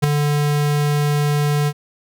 square tone with ADSR envelope, 146.83 Hz, D3, in tune, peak -9 dBFS, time 0.02-1.73 s, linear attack 21 ms, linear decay 4 ms, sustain -7 dB, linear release 54 ms, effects none

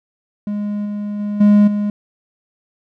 triangle tone with level steps, 206.7 Hz, G#3, 8 cents flat, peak -17 / -19 / -17 / -5 / -14 dBFS, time 0.47-1.9 s, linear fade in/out 2 ms, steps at 0.85 / 1.19 / 1.4 / 1.67 s, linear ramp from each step 10 ms, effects none

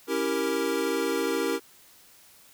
square chord, C# diminished seventh, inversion none, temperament equal, 277.2 / 329.6 / 392 / 466.2 Hz, C#4 / E4 / G4 / Bb4, 0 / 0 / 0 / 0 cents, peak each -33 / -32 / -31 / -30 dBFS, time 0.07-1.6 s, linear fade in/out 50 ms, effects white hiss -55 dBFS RMS until 2.53 s

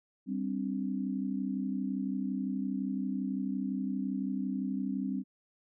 sine chord, G suspended fourth, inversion none, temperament equal, 196 / 261.6 / 293.7 Hz, G3 / C4 / D4, 0 / 0 / 0 cents, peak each -34 / -34 / -40 dBFS, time 0.26-5.24 s, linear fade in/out 50 ms, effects none

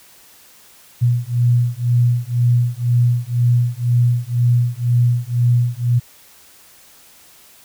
sine beating tone pair, 120 / 122 Hz, B2 / B2, -49 / -21 cents, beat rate 2 Hz, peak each -16 dBFS, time 1.01-6 s, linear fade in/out 20 ms, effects white hiss -47 dBFS RMS until 7.64 s

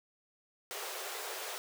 pink high-pass noise, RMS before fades -41 dBFS, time 0.71-1.58 s, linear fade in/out 0 ms, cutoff 370 Hz, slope 96 dB/octave, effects none

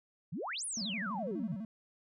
sine exponential two-way sweep, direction up then down, 133.5 to 10548 to 133.5 Hz, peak -36 dBFS, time 0.32-1.55 s, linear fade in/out 10 ms, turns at 0.65 s
triangle tone with vibrato, 205.3 Hz, G#3, 20 cents flat, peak -36 dBFS, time 0.77-1.65 s, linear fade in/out 2 ms, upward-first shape square, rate 12 Hz, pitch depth 150 cents each way
effects none

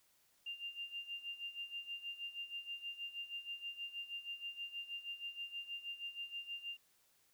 sine tone with tremolo, 2794 Hz, F7, in tune, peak -40 dBFS, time 0.46-6.77 s, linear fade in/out 5 ms, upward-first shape sine, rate 6.3 Hz, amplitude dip 80%, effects white hiss -73 dBFS RMS until 7.33 s

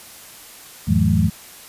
sine tone cluster, 83.8 / 104.6 / 160.8 / 179.7 / 213.1 Hz, E2 / G#2 / E3 / F3 / G#3, +29 / +13 / -43 / +50 / +45 cents, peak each -20 dBFS, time 0.87-1.3 s, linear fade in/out 20 ms, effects white hiss -41 dBFS RMS until 1.68 s + resampled to 32000 Hz

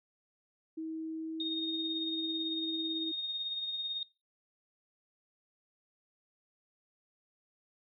sine tone with pitch glide, 320 to 323.2 Hz, D#4 to E4, +49 to -34 cents, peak -36 dBFS, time 0.77-3.12 s, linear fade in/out 10 ms, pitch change +17 cents, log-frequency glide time 1.18-1.63 s
sine tone with tremolo, 3703 Hz, A#7, 12 cents flat, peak -32 dBFS, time 1.4-4.03 s, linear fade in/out 2 ms, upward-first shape triangle, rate 18 Hz, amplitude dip 50%
effects noise-tail reverb RT60 0.3 s tail -24 dB re dry

